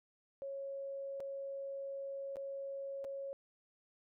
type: tone with dropouts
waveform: sine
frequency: 550 Hz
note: C#5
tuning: 14 cents flat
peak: -40 dBFS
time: 0.42-3.33 s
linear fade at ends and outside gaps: 0 ms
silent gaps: 1.2-1.204 / 2.358-2.368 / 3.043-3.048 s
effects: none